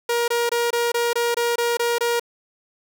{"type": "tone bursts", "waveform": "sawtooth", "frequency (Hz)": 473.2, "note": "A#4", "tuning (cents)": 26, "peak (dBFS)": -15, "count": 10, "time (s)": [0.09, 2.197], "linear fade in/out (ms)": 5, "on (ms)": 190, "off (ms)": 23, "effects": []}